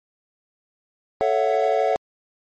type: chord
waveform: triangle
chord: F# minor seventh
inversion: first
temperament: equal with one note detuned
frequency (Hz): 440 / 554.4 / 667.7 / 740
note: A4 / C#5 / E5 / F#5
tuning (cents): 0 / 0 / +22 / 0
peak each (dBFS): -21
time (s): 1.21-1.96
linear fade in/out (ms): 0
effects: MP3 32 kbps